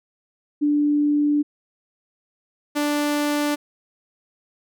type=tone pair in turn; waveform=sine / sawtooth; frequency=293.7 / 293.7 Hz; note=D4 / D4; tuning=0 / 0 cents; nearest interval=unison; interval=0 cents; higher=neither; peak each=-16 dBFS; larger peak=neither; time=0.61-1.43 / 2.75-3.56 s; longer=first; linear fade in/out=20 ms; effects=none